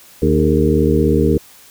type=harmonic tone with a mistuned harmonic; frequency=76.7 Hz; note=D#2; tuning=24 cents flat; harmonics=1 / 2 / 3 / 4 / 5 / 6; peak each=-18 / -18 / -18 / -18 / -18 / -18 dBFS; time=0.22-1.38 s; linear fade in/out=5 ms; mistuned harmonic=5; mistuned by=+76 cents; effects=white hiss -44 dBFS RMS until 1.7 s